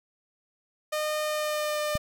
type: tone with pitch glide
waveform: sawtooth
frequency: 610 to 601.3 Hz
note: D#5 to D5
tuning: -34 to +41 cents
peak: -23 dBFS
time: 0.92-1.98 s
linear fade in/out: 10 ms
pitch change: -25 cents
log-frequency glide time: 1.22-1.8 s
type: click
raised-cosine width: 5 ms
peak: -18 dBFS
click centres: 1.954 s
effects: none